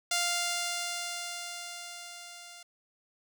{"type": "tone with level ramp", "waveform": "5% pulse", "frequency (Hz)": 698.5, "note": "F5", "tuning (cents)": 0, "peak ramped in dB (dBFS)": [-15, -36], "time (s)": [0.11, 2.63], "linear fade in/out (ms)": 5, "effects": []}